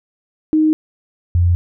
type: tone pair in turn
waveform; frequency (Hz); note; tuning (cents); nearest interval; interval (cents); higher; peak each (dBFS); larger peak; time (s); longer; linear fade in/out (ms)
sine; 311.1 / 87.3; D#4 / F2; 0 / 0; octave + minor seventh; 2200; first; -10; neither; 0.53-0.73 / 1.35-1.55; neither; 0
effects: none